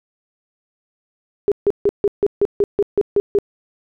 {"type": "tone bursts", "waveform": "sine", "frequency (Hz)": 406.4, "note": "G#4", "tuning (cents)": -38, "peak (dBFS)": -11, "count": 11, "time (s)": [1.48, 3.387], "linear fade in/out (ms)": 0, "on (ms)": 37, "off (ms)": 150, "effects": []}